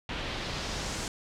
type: noise with low-pass filter sweep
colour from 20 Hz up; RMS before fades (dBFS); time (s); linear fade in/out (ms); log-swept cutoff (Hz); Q
pink; -35; 0.09-1.08; 2; 3100 to 7700; 1.5
effects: none